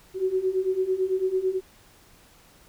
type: beating tone pair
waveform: sine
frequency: 370 / 379 Hz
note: F#4 / F#4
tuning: 0 / +42 cents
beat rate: 9 Hz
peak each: -27 / -24 dBFS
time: 0.14-1.61 s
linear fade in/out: 50 ms
effects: pink hiss -55 dBFS RMS until 2.68 s